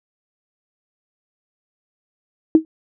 sine tone with exponential decay, 318 Hz, D#4, 38 cents sharp, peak -3 dBFS, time 2.55-2.65 s, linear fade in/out 1 ms, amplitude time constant 20 ms, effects none

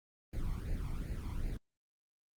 brown noise with flanger, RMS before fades -37 dBFS, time 0.33-1.57 s, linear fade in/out 5 ms, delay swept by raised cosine 0.43 to 0.94 ms, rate 2.6 Hz, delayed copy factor +0.95, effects Opus 24 kbps

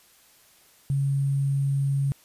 sine tone with sample-and-hold, 138.59 Hz, C#3, in tune, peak -21 dBFS, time 0.9-2.12 s, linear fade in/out 0 ms, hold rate 8820 Hz, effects white hiss -57 dBFS RMS until 2.24 s + resampled to 32000 Hz

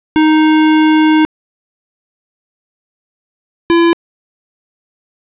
square tone pair in turn, 311.1 / 337.9 Hz, D#4 / E4, 0 / +43 cents, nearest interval minor second, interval 143 cents, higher second, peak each -7 dBFS, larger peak neither, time 0.16-1.25 / 3.7-3.93 s, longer first, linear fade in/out 0 ms, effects resampled to 8000 Hz + 8-bit

